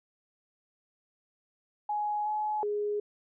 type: tone with pitch steps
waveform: sine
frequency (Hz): 837 / 849 / 415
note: G#5 / G#5 / G#4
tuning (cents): +13 / +38 / -1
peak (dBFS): -28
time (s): 1.89-3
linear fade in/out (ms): 5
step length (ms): 370
effects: none